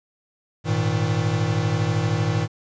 square chord, Ab suspended second, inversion none, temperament equal with one note detuned, 103.83 / 116.54 / 158.01 Hz, Ab2 / Bb2 / Eb3, 0 / 0 / +27 cents, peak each -25 dBFS, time 0.64-2.48 s, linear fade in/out 50 ms, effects resampled to 16000 Hz + 9-bit

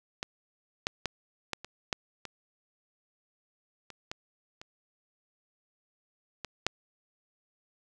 clicks, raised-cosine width 0.2 ms, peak -16 / -11 / -13 / -14 / -24 / -11 / -22 / -27 / -19 / -27 / -19 / -8 dBFS, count 12, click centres 0.229 / 0.869 / 1.057 / 1.533 / 1.646 / 1.928 / 2.253 / 3.903 / 4.115 / 4.615 / 6.447 / 6.666 s, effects none

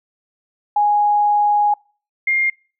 sine tone pair in turn, 829 / 2119 Hz, G#5 / C7, -3 / +21 cents, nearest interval octave + major third, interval 1624 cents, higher second, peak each -12 / -14 dBFS, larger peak first, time 0.76-1.74 / 2.27-2.5 s, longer first, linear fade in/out 5 ms, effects noise-tail reverb RT60 0.4 s tail -26 dB re dry

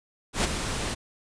pink noise with ADSR envelope, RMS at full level -22 dBFS, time 0.33-0.95 s, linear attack 110 ms, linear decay 19 ms, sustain -8 dB, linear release 18 ms, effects resampled to 22050 Hz

